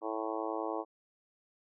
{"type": "harmonic tone", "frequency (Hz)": 110, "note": "A2", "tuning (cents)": 0, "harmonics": [3, 4, 5, 6, 7, 8, 9, 10], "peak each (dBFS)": [-39, -40, -41, -42, -42, -43, -44, -44], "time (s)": [0.01, 0.85], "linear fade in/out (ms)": 50, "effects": []}